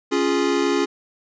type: chord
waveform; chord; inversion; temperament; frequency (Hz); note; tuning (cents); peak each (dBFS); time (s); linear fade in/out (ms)
square; Db major; none; equal; 277.2 / 349.2 / 415.3; Db4 / F4 / Ab4; 0 / 0 / 0; -23; 0.11-0.86; 20
effects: resampled to 16000 Hz